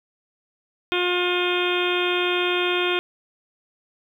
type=harmonic tone; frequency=356.7 Hz; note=F4; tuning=37 cents sharp; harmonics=1 / 2 / 3 / 4 / 5 / 6 / 7 / 8 / 9 / 10; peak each=-23 / -32 / -31 / -29 / -37 / -34 / -27 / -36 / -29 / -32 dBFS; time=0.92-2.99 s; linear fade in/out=0 ms; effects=9-bit